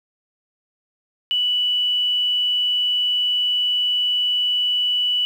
sine tone, 2960 Hz, F#7, in tune, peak -17 dBFS, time 1.31-5.25 s, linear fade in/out 0 ms, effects 8-bit

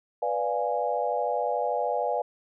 sine chord, B diminished seventh, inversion none, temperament equal, 493.9 / 587.3 / 698.5 / 830.6 Hz, B4 / D5 / F5 / Ab5, 0 / 0 / 0 / 0 cents, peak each -30 dBFS, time 0.22-2.22 s, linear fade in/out 5 ms, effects none

